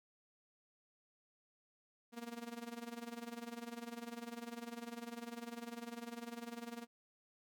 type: tone with tremolo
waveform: sawtooth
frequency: 235.3 Hz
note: A#3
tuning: 16 cents sharp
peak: -38 dBFS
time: 2.12-6.87 s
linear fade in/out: 50 ms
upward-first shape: sine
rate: 20 Hz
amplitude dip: 80%
effects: none